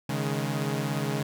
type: chord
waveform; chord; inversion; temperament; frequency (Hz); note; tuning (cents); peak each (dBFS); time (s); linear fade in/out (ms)
sawtooth; C# suspended second; none; equal with one note detuned; 138.59 / 155.56 / 209.1; C#3 / D#3 / G#3; 0 / 0 / +12; -26 / -28 / -29; 0.09-1.23; 5
effects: none